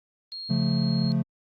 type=tone; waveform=sine; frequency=4258 Hz; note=C8; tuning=30 cents sharp; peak=-34 dBFS; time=0.32-1.12 s; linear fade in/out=0 ms
type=chord; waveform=triangle; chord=Db augmented; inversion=none; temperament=equal; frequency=138.59 / 174.61 / 220 Hz; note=Db3 / F3 / A3; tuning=0 / 0 / 0 cents; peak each=-24 dBFS; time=0.49-1.23 s; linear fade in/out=20 ms
effects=Opus 48 kbps